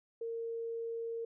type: tone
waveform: sine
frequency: 459.7 Hz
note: A#4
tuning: 24 cents flat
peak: -36 dBFS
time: 0.21-1.25 s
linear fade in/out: 5 ms
effects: none